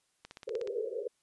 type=click train; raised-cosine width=0.2 ms; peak=-28 dBFS; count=8; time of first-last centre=0.25-0.674 s; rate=16.5 Hz
type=band-pass noise; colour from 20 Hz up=white; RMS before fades=-36 dBFS; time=0.47-1.08 s; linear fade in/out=10 ms; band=400 to 520 Hz; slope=96 dB/octave
effects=white hiss -75 dBFS RMS until 1.22 s + resampled to 24000 Hz